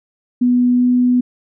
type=tone with pitch glide; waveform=sine; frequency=246.4 to 247.8 Hz; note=B3 to B3; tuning=-4 to +6 cents; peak=-10 dBFS; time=0.41-1.21 s; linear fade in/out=10 ms; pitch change=+10 cents; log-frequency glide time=0.76-0.83 s; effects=none